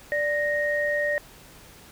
sine tone pair together, 587.9 / 1864.7 Hz, D5 / A#6, +2 / 0 cents, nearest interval octave + minor sixth, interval 1998 cents, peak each -25 dBFS, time 0.12-1.18 s, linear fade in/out 0 ms, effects pink hiss -49 dBFS RMS until 1.91 s

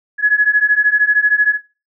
sine beating tone pair, 1682 / 1695 Hz, G#6 / G#6, +22 / +35 cents, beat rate 13 Hz, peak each -13 dBFS, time 0.18-1.58 s, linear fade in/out 50 ms, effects noise-tail reverb RT60 0.3 s tail -17 dB re dry

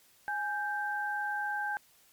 sine tone pair together, 830.6 / 1568 Hz, G#5 / G6, 0 / 0 cents, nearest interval major seventh, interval 1100 cents, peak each -34 / -33 dBFS, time 0.28-1.77 s, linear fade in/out 0 ms, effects white hiss -63 dBFS RMS until 2.12 s + MP3 96 kbps

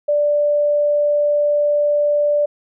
sine tone, 587.3 Hz, D5, in tune, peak -13 dBFS, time 0.08-2.46 s, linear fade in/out 10 ms, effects none

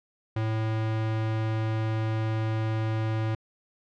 square tone, 110.3 Hz, A2, 5 cents sharp, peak -26 dBFS, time 0.36-3.35 s, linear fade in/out 5 ms, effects low-pass 3000 Hz 12 dB/octave

